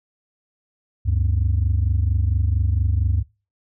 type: tone pair together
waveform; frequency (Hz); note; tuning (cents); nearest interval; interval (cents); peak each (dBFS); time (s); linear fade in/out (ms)
sine; 72 / 96.36; D2 / G2; -34 / -29; perfect fourth; 505; -18; 1.05-3.23; 20
effects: noise-tail reverb RT60 0.3 s tail -22 dB re dry + tanh soft clip ceiling -12 dBFS